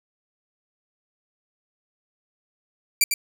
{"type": "tone with echo", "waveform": "10% pulse", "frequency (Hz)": 2349, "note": "D7", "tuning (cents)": 0, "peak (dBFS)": -6, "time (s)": [3.01, 3.04], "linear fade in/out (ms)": 2, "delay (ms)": 100, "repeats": 1, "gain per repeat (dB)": -6, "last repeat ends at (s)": 3.14, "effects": []}